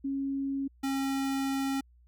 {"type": "tone pair in turn", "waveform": ["sine", "square"], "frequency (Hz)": [274.1, 271.4], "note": ["C#4", "C#4"], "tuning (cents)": [-19, -36], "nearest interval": "unison", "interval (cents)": 17, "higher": "first", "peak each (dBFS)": [-29, -29], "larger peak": "neither", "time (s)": [[0.04, 0.68], [0.83, 1.81]], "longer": "second", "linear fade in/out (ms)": 10, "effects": ["added 60 Hz sine -57 dBFS peak until 2.07 s"]}